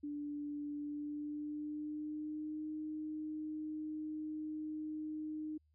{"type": "tone with pitch glide", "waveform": "sine", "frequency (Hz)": [292.4, 308], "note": ["D4", "D#4"], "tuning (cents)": [-7, -17], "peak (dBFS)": -39, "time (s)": [0.03, 5.58], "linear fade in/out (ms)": 10, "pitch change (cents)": 90, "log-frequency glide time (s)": [0.76, 2.69], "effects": ["added 76 Hz sine -70 dBFS peak until 5.74 s"]}